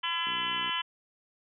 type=harmonic tone; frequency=337.2 Hz; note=E4; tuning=39 cents sharp; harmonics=3 / 4 / 5 / 6 / 7 / 8 / 9 / 10; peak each=-34 / -40 / -39 / -40 / -43 / -39 / -32 / -43 dBFS; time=0.03-0.82 s; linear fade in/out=10 ms
type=click train; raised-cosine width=3 ms; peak=-31 dBFS; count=27; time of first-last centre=0.27-0.693 s; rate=61.4 Hz
effects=high-pass 200 Hz 12 dB/octave